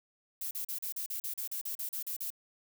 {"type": "noise bursts", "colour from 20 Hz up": "violet", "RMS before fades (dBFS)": -37, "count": 14, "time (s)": [0.41, 2.304], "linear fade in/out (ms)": 5, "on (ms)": 100, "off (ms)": 38, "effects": []}